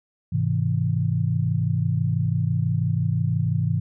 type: chord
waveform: sine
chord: Ab augmented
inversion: none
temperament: just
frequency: 103.83 / 129.78 / 162.23 Hz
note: Ab2 / C3 / E3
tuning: 0 / -14 / -27 cents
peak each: -24 dBFS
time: 0.32-3.8 s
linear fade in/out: 10 ms
effects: none